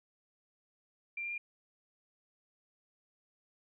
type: tone with pitch steps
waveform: sine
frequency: 2370 / 2388 / 2406 Hz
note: D7 / D7 / D7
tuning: +15 / +28 / +41 cents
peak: -36 dBFS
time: 1.17-1.38 s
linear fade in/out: 5 ms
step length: 70 ms
effects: none